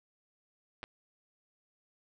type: clicks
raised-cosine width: 0.3 ms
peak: -25 dBFS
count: 2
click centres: 0.831 / 0.839 s
effects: none